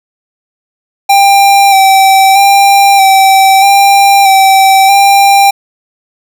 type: tone with vibrato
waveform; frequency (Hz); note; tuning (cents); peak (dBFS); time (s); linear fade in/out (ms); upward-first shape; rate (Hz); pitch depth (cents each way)
square; 784; G5; 0; -3; 1.09-5.51; 10; square; 0.79; 22
effects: none

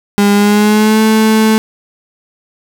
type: tone with pitch glide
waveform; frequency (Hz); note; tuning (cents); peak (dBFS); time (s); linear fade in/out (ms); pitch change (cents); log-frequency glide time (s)
35% pulse; 203 to 218.8; G#3 to A3; -39 to -9; -5; 0.18-1.58; 0; +130; 0.33-1.01
effects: none

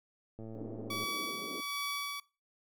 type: click train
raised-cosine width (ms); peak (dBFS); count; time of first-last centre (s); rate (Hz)
2; -33; 73; 0.39-1.039; 111
type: band-pass noise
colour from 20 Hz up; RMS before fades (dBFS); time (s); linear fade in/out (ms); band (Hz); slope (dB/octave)
white; -45; 0.55-1.61; 0; 230 to 410; 24
type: tone with tremolo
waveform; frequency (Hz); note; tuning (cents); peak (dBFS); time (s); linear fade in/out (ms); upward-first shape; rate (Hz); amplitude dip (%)
15% pulse; 1141; C#6; +50; -28; 0.9-2.2; 5; sine; 1.3; 45
effects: noise-tail reverb RT60 0.3 s tail -20 dB re dry

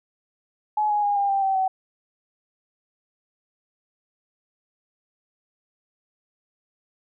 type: tone with pitch steps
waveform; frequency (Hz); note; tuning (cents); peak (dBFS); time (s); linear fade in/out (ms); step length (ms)
sine; 848 / 832.5 / 817.2 / 802.3 / 787.6 / 773.1 / 759; G#5 / G#5 / G#5 / G5 / G5 / G5 / F#5; +36 / +4 / -28 / +40 / +8 / -24 / +44; -19; 0.77-1.68; 5; 130
effects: none

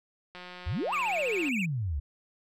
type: click train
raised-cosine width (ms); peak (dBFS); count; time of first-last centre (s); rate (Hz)
0.3; -28; 206; 0.35-1.489; 180
type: exponential two-way sweep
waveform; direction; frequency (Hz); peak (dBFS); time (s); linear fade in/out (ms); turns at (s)
sine; up then down; 64.7 to 1266 to 64.7; -28; 0.66-2; 10; 0.94
type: tone with vibrato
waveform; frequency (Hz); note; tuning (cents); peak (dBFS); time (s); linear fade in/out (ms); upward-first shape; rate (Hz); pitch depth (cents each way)
triangle; 2489; D#7; 0; -29; 0.92-1.66; 10; triangle; 15; 220
effects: none

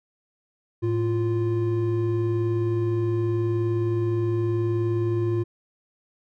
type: tone pair together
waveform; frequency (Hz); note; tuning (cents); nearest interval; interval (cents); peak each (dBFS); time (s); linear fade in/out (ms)
triangle; 109.58 / 347.9; A2 / F4; -7 / -7; octave + minor sixth; 2000; -22; 0.82-5.44; 20
effects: none

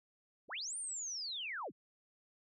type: linear two-way sweep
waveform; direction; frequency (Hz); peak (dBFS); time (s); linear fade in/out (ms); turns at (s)
sine; up then down; 80.1 to 9240 to 80.1; -39; 0.48-1.72; 50; 0.77
effects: none

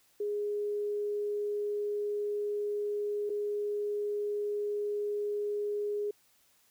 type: tone with dropouts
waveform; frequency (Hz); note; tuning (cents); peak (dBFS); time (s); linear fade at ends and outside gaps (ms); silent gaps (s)
sine; 413.8; G#4; -6; -30; 0.2-6.11; 5; 3.295-3.3
effects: white hiss -67 dBFS RMS until 6.7 s

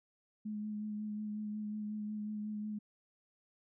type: tone with vibrato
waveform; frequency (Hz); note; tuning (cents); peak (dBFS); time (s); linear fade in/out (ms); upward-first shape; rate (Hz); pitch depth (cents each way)
sine; 211.4; G#3; +31; -37; 0.45-2.79; 10; sine; 5.5; 18
effects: none

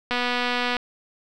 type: click train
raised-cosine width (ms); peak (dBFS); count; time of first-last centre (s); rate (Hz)
0.3; -9; 162; 0.11-0.767; 245
effects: none

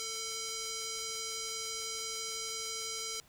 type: tone with band-pass filter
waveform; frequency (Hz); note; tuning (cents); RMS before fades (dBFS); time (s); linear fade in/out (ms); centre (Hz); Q
square; 447; A4; +27; -39; 0-3.2; 0; 5900; 1.7
effects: pink hiss -63 dBFS RMS until 3.28 s

